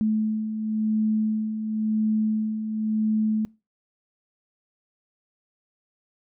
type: beating tone pair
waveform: sine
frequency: 215.9 / 216.85 Hz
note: A3 / A3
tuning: -33 / -25 cents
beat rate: 0.95 Hz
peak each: -30 / -22 dBFS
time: 0.01-3.45 s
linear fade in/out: 0 ms
effects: noise-tail reverb RT60 0.3 s tail -25 dB re dry